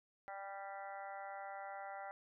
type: harmonic tone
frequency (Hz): 196.8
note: G3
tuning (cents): +7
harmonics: 3 / 4 / 5 / 6 / 7 / 8 / 9 / 10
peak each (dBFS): -52 / -47 / -59 / -62 / -53 / -61 / -62 / -56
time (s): 0.28-2.11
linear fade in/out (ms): 0
effects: none